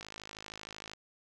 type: click train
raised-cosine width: 0.2 ms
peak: -26 dBFS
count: 50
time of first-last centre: 0.01-0.935 s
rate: 53 Hz
effects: none